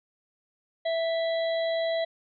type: harmonic tone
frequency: 659.3 Hz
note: E5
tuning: in tune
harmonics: 1 / 3 / 5 / 6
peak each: -25 / -37 / -41 / -39 dBFS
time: 0.85-2.05 s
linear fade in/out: 10 ms
effects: none